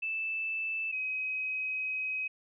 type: tone pair in turn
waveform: sine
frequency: 2637 / 2532 Hz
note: E7 / D#7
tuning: 0 / +30 cents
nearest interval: minor second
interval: 70 cents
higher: first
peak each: -31 / -31 dBFS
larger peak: neither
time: 0.02-0.92 / 0.92-2.28 s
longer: second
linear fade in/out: 10 ms
effects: none